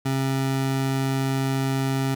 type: tone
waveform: 25% pulse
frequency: 134.4 Hz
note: C3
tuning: 47 cents sharp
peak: -18 dBFS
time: 0.05-2.15 s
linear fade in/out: 10 ms
effects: none